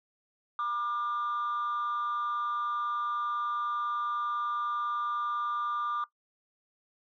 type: tone with amplitude modulation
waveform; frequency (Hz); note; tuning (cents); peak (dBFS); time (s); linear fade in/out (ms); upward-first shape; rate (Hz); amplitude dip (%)
sine; 1194; D6; +28; -24; 0.59-6.04; 2; sine; 230; 70
effects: noise-tail reverb RT60 0.1 s tail -19 dB re dry + tanh soft clip ceiling -25 dBFS